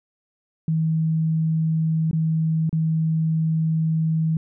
sine tone with dropouts, 160.1 Hz, D#3, 50 cents sharp, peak -18 dBFS, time 0.68-4.37 s, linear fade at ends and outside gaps 2 ms, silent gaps 2.112-2.13 / 2.694-2.728 s, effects none

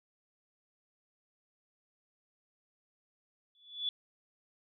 sine tone with exponential growth, 3442 Hz, A7, 39 cents flat, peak -28 dBFS, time 3.55-3.89 s, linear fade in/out 1 ms, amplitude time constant 73 ms, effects none

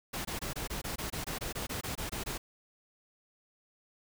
pink noise bursts, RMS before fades -37 dBFS, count 16, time 0.13-2.38 s, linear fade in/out 10 ms, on 120 ms, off 22 ms, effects none

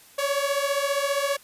sawtooth beating tone pair, 554.4 / 569.4 Hz, C#5 / C#5, 0 / +46 cents, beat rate 15 Hz, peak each -22 dBFS, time 0.18-1.37 s, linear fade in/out 10 ms, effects white hiss -52 dBFS RMS until 1.43 s + resampled to 32000 Hz

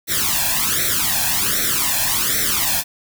white noise with flanger, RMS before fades -19 dBFS, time 0.07-2.84 s, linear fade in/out 50 ms, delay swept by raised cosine 0.51 to 1.21 ms, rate 1.3 Hz, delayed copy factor +0.95, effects none

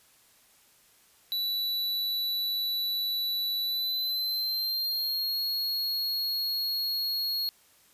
square tone with pitch glide, 3951 to 4309 Hz, B7 to C#8, 0 to -50 cents, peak -28 dBFS, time 1.32-7.49 s, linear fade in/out 0 ms, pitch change +150 cents, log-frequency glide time 3.62-5.41 s, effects white hiss -61 dBFS RMS until 7.93 s + resampled to 32000 Hz

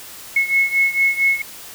sine beating tone pair, 2183 / 2187.4 Hz, C#7 / C#7, -27 / -24 cents, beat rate 4.4 Hz, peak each -16 / -19 dBFS, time 0.36-1.42 s, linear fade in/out 5 ms, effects white hiss -37 dBFS RMS until 1.74 s

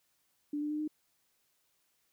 sine tone with pitch steps, 293.7 / 297.6 / 301.6 / 305.6 Hz, D4 / D4 / D4 / D#4, 0 / +23 / +46 / -31 cents, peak -32 dBFS, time 0.53-0.878 s, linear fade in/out 5 ms, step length 87 ms, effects white hiss -75 dBFS RMS until 2.12 s

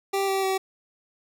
25% pulse tone with pitch steps, 392 / 387.1 / 382.2 Hz, G4 / G4 / G4, 0 / -22 / -44 cents, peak -19 dBFS, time 0.13-0.58 s, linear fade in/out 10 ms, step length 150 ms, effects none

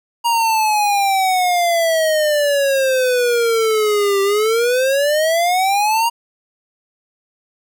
square exponential two-way sweep, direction down then up, 946 to 391.7 to 946 Hz, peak -14 dBFS, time 0.24-6.1 s, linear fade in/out 20 ms, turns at 4.22 s, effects none

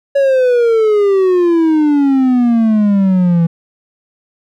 triangle exponential sweep, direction down, 563 to 164.81 Hz, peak -6 dBFS, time 0.15-3.47 s, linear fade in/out 10 ms, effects none

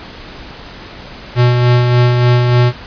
square tone with tremolo, 122.4 Hz, B2, 15 cents flat, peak -7 dBFS, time 1.35-2.73 s, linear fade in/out 50 ms, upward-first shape sine, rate 3.4 Hz, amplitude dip 35%, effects pink hiss -32 dBFS RMS until 2.86 s + resampled to 11025 Hz

